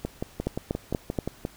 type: two click trains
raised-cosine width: 2 ms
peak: -15 / -12 dBFS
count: 9 / 4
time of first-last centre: 0.05-1.451 / 0.47-1.188 s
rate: 5.71 / 4.18 Hz
effects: pink hiss -52 dBFS RMS until 1.56 s